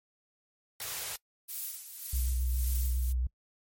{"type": "band-stop noise", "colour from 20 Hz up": "white", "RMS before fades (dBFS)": -37, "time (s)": [0.8, 1.16], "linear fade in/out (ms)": 2, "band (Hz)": [170, 360], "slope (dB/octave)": 48}
{"type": "noise with tremolo", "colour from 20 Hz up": "violet", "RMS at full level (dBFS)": -35, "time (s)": [1.48, 3.13], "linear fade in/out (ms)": 20, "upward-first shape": "sine", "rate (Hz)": 1.8, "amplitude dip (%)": 60}
{"type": "tone with vibrato", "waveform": "sine", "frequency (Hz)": 62.4, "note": "B1", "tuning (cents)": 19, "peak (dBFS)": -27, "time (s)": [2.13, 3.27], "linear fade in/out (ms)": 5, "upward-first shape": "sine", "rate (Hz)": 7.3, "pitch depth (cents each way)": 35}
{"effects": ["noise-tail reverb RT60 0.1 s tail -23 dB re dry", "MP3 64 kbps"]}